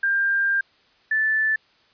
sine tone pair in turn, 1595 / 1753.5 Hz, G6 / A6, +30 / -6 cents, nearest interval major second, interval 164 cents, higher second, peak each -18 dBFS, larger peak neither, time 0.03-0.61 / 1.11-1.56 s, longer first, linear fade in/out 5 ms, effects white hiss -59 dBFS RMS until 1.93 s + resampled to 11025 Hz

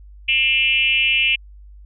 sine tone with frequency modulation, 2663 Hz, E7, 17 cents sharp, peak -14 dBFS, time 0.28-1.36 s, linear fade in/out 10 ms, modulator 272 Hz, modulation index 1.2, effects added 50 Hz sine -39 dBFS peak until 1.85 s

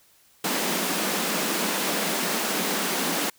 pink high-pass noise, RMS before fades -26 dBFS, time 0.44-3.3 s, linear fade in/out 5 ms, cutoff 170 Hz, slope 96 dB/octave, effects white hiss -59 dBFS RMS until 3.38 s

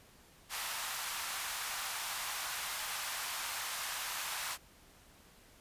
pink high-pass noise, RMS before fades -39 dBFS, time 0.49-4.58 s, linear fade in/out 50 ms, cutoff 850 Hz, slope 24 dB/octave, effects pink hiss -61 dBFS RMS until 5.6 s + resampled to 32000 Hz

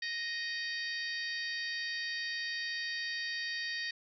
harmonic tone with a mistuned harmonic, 622.3 Hz, D#5, in tune, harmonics 3 / 4 / 5 / 6 / 7 / 8 / 9, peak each -37 / -46 / -49 / -44 / -41 / -51 / -52 dBFS, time 0.02-3.91 s, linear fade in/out 5 ms, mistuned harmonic 7, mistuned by +87 cents, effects none

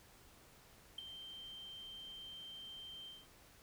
sine tone with ADSR envelope, 3136 Hz, G7, in tune, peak -35 dBFS, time 0.98-3.27 s, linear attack 7 ms, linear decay 5 ms, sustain -13 dB, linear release 200 ms, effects tanh soft clip ceiling -37 dBFS + pink hiss -63 dBFS RMS until 3.62 s

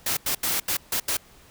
white noise bursts at uneven times, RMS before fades -25 dBFS, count 6, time 0.06-0.17 / 0.26-0.35 / 0.43-0.6 / 0.68-0.77 / 0.92-1 / 1.08-1.17 s, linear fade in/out 5 ms, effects pink hiss -53 dBFS RMS until 1.5 s

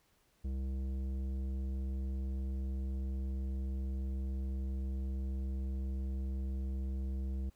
sine tone with tanh clipping, 66.1 Hz, C2, 18 cents sharp, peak -36 dBFS, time 0.44-7.5 s, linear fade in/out 10 ms, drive 12 dB, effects pink hiss -72 dBFS RMS until 7.55 s

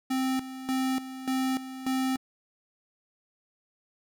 square tone with tremolo, 261.6 Hz, C4, in tune, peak -26 dBFS, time 0.1-2.17 s, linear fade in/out 10 ms, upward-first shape square, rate 1.7 Hz, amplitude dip 75%, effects none

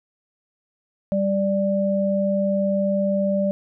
sine tone pair together, 196.7 / 588.5 Hz, G3 / D5, +6 / +3 cents, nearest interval octave + perfect fifth, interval 1897 cents, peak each -21 dBFS, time 1.12-3.51 s, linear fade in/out 0 ms, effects none

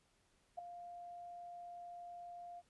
sine tone with ADSR envelope, 700 Hz, F5, 4 cents sharp, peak -38 dBFS, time 0.57-2.62 s, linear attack 18 ms, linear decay 4 ms, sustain -10 dB, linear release 37 ms, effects pink hiss -75 dBFS RMS until 2.69 s + resampled to 24000 Hz

